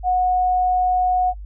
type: tone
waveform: sine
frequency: 731 Hz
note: F#5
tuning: 21 cents flat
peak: -15 dBFS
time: 0.03-1.34 s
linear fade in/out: 50 ms
effects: noise-tail reverb RT60 0.1 s tail -24 dB re dry + added 50 Hz sine -31 dBFS peak until 1.45 s